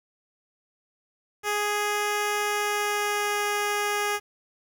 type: tone with pitch glide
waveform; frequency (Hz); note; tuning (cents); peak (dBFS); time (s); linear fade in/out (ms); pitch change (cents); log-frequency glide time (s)
10% pulse; 415.3 to 412.9; G#4 to G#4; 0 to -10; -16; 1.43-4.2; 50; -10; 2.46-3.41
effects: 9-bit